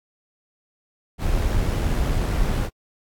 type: noise with amplitude modulation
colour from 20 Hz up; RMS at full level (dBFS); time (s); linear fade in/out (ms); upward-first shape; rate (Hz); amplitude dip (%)
brown; -20; 1.18-2.7; 50; sine; 83.2; 30
effects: AAC 64 kbps